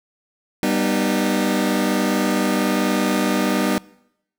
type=chord; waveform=sawtooth; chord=G augmented; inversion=none; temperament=just; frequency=196 / 245 / 306.2 Hz; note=G3 / B3 / D#4; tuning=0 / -14 / -28 cents; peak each=-18 dBFS; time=0.63-3.78 s; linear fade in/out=0 ms; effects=noise-tail reverb RT60 0.8 s tail -23 dB re dry